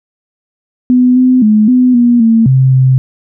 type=tone with pitch steps; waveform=sine; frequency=250 / 254.6 / 213.5 / 251.6 / 240.1 / 226.2 / 131.5 / 130.5 Hz; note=B3 / C4 / G#3 / B3 / B3 / A3 / C3 / C3; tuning=+21 / -47 / +48 / +32 / -49 / +48 / +9 / -4 cents; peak=-4 dBFS; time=0.9-2.98 s; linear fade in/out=0 ms; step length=260 ms; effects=none